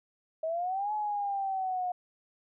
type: exponential two-way sweep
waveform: sine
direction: up then down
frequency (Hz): 630 to 854 to 718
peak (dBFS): -29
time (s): 0.43-1.92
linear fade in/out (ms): 5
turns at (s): 0.93
effects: none